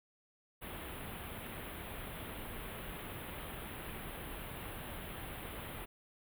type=band-stop noise; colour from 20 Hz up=pink; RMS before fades=-45 dBFS; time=0.61-5.86 s; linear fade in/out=20 ms; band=3500 to 9900 Hz; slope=48 dB/octave; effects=none